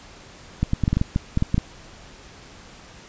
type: clicks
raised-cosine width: 5 ms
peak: -7 dBFS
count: 12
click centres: 0.63 / 0.734 / 0.837 / 0.879 / 0.93 / 0.97 / 1.014 / 1.161 / 1.374 / 1.424 / 1.544 / 1.58 s
effects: pink hiss -45 dBFS RMS until 3.08 s + resampled to 16000 Hz